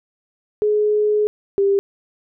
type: tone pair in turn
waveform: sine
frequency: 421.3 / 396.7 Hz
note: G#4 / G4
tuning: +25 / +21 cents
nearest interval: minor second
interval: 104 cents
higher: first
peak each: -14 / -13 dBFS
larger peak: second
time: 0.62-1.27 / 1.58-1.79 s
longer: first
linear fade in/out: 0 ms
effects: none